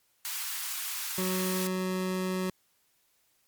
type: high-pass noise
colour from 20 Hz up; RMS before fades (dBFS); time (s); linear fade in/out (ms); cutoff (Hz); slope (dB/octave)
white; -35; 0.25-1.67; 0; 970; 24
type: tone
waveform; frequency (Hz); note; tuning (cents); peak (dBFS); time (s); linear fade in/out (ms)
25% pulse; 185.6; F#3; +6; -25; 1.18-2.5; 2
effects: white hiss -70 dBFS RMS until 3.47 s + MP3 96 kbps